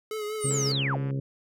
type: tone with vibrato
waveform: square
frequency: 426.3 Hz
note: G#4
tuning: 45 cents sharp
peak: -31 dBFS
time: 0.11-0.72 s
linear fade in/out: 2 ms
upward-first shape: triangle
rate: 5.2 Hz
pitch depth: 47 cents each way
type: linear sweep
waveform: sine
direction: down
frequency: 9550 to 94.4 Hz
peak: -27 dBFS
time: 0.4-0.99 s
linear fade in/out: 50 ms
type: harmonic tone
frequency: 68 Hz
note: C#2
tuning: 33 cents flat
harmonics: 2 / 3 / 4 / 5 / 6 / 7 / 8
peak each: -27 / -43 / -36 / -47 / -41 / -49 / -45 dBFS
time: 0.44-1.2 s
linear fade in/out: 5 ms
type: click train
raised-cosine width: 0.5 ms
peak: -31 dBFS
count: 87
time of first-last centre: 0.51-1.107 s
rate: 144 Hz
effects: none